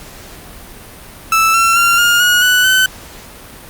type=tone with pitch steps; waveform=30% pulse; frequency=1318.5 / 1350.1 / 1382.5 / 1415.6 / 1449.5 / 1484.2 / 1519.8 Hz; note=E6 / E6 / F6 / F6 / F#6 / F#6 / F#6; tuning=0 / +41 / -18 / +23 / -36 / +5 / +46 cents; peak=-6 dBFS; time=1.32-2.86 s; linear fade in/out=2 ms; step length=220 ms; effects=pink hiss -35 dBFS RMS until 3.69 s + Opus 48 kbps